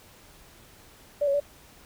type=tone with pitch steps; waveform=sine; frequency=581 / 557 / 576 Hz; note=D5 / C#5 / D5; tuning=-19 / +8 / -34 cents; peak=-21 dBFS; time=1.21-1.402 s; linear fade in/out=10 ms; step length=64 ms; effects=pink hiss -53 dBFS RMS until 1.85 s